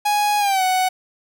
45% pulse tone with pitch glide, 830.6 to 744.3 Hz, G#5 to F#5, 0 to +10 cents, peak -16 dBFS, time 0.05-0.89 s, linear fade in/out 10 ms, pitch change -190 cents, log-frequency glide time 0.39-0.63 s, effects none

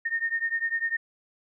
sine beating tone pair, 1830 / 1840 Hz, A#6 / A#6, -32 / -23 cents, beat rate 10 Hz, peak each -28 / -29 dBFS, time 0.05-0.97 s, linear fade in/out 10 ms, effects none

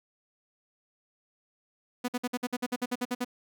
sawtooth tone bursts, 246.9 Hz, B3, in tune, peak -24 dBFS, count 13, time 2.04-3.247 s, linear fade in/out 10 ms, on 43 ms, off 54 ms, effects none

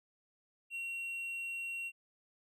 triangle tone, 2740 Hz, F7, 34 cents flat, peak -36 dBFS, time 0.7-1.92 s, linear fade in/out 50 ms, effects none

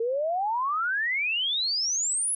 sine exponential sweep, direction up, 446.6 to 10760 Hz, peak -24 dBFS, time 0-2.35 s, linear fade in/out 5 ms, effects none

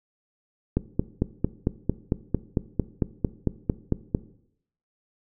click train, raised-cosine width 3 ms, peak -8 dBFS, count 16, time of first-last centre 0.77-4.148 s, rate 4.44 Hz, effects noise-tail reverb RT60 0.7 s tail -17 dB re dry

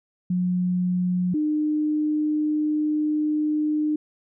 sine tone pair in turn, 180.4 / 303.4 Hz, F#3 / D#4, -44 / -44 cents, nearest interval major sixth, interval 900 cents, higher second, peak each -20 dBFS, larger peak neither, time 0.3-1.34 / 1.34-3.96 s, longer second, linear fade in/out 5 ms, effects none

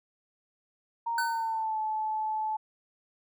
sine tone with pitch glide, 929 to 866.8 Hz, A#5 to A5, -6 to -26 cents, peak -28 dBFS, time 1.06-2.57 s, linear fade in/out 10 ms, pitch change -120 cents, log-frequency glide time 1.21-1.79 s
square tone with exponential decay, 1507 Hz, F#6, 31 cents sharp, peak -27 dBFS, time 1.18-1.64 s, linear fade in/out 2 ms, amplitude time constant 100 ms
effects none

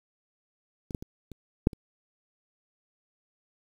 clicks, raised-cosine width 3 ms, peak -26 / -18 / -26 / -30 / -6 / -28 dBFS, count 6, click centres 0.908 / 0.948 / 1.025 / 1.317 / 1.671 / 1.732 s, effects 8-bit

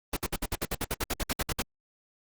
pink noise bursts, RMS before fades -29 dBFS, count 16, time 0.13-1.622 s, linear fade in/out 5 ms, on 37 ms, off 60 ms, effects Opus 24 kbps

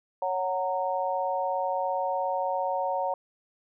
sine chord, F# major, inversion second, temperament equal with one note detuned, 554.4 / 740 / 924.3 Hz, C#5 / F#5 / A#5, 0 / 0 / -15 cents, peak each -30 dBFS, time 0.22-3.14 s, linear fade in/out 2 ms, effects none

